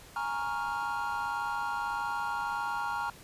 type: chord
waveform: triangle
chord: Bb minor seventh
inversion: third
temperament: equal with one note detuned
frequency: 830.6 / 932.3 / 1103 / 1396.9 Hz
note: Ab5 / Bb5 / Db6 / F6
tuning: 0 / 0 / -9 / 0 cents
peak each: -35 / -33 / -37 / -34 dBFS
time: 0.16-3.1 s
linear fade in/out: 2 ms
effects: pink hiss -52 dBFS RMS until 3.23 s + resampled to 32000 Hz